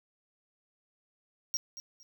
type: tone with echo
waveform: square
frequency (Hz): 5620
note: F8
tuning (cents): +10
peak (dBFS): -30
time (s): 1.54-1.57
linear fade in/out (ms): 0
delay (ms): 230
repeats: 2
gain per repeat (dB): -12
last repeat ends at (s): 2.03
effects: none